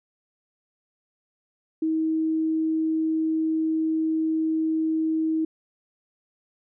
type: tone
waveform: sine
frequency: 318.4 Hz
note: D#4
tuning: 40 cents sharp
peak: -21 dBFS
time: 1.82-5.45 s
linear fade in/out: 5 ms
effects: none